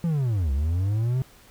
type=linear two-way sweep; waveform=triangle; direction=down then up; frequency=174.61 to 65.41 to 133 Hz; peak=-19 dBFS; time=0.04-1.22 s; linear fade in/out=0 ms; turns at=0.52 s; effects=pink hiss -53 dBFS RMS until 1.5 s